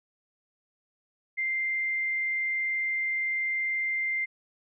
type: tone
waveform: sine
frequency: 2093 Hz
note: C7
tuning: in tune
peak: -26 dBFS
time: 1.37-4.26 s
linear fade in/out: 20 ms
effects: none